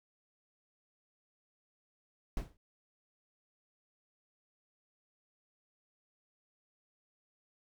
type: noise with exponential decay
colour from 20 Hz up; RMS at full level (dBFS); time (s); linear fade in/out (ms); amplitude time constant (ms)
brown; -33; 2.37-2.57; 2; 42
effects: none